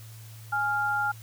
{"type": "tone pair together", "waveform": "sine", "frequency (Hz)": [830.6, 1396.9], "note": ["G#5", "F6"], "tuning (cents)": [0, 0], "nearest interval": "major sixth", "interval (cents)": 900, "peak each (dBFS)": [-28, -26], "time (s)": [0.52, 1.12], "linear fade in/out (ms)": 10, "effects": ["added 111 Hz sine -43 dBFS peak until 1.22 s", "white hiss -52 dBFS RMS until 1.22 s"]}